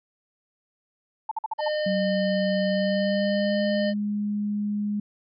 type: tone bursts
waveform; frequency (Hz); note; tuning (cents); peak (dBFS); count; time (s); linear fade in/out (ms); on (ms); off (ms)
sine; 880; A5; 0; -24; 6; 1.29-1.684; 5; 24; 50
type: harmonic tone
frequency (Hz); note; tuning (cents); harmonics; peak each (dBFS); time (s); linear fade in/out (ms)
608; D#5; -40; 1 / 3 / 5 / 7 / 8; -24 / -34 / -38 / -41 / -42; 1.58-3.94; 50
type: tone with pitch glide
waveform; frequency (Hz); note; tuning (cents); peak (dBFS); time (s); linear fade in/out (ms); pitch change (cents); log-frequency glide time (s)
sine; 191 to 207.1; G3 to G#3; -45 to -5; -24; 1.86-5; 5; +140; 2.69-3.64
effects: none